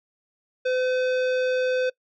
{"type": "tone with hard clipping", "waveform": "sine", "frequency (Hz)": 509, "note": "C5", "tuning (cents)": -48, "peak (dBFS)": -23, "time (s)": [0.65, 1.9], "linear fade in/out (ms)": 10, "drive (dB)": 16, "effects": ["noise-tail reverb RT60 0.1 s tail -23 dB re dry", "low-pass 5000 Hz 12 dB/octave"]}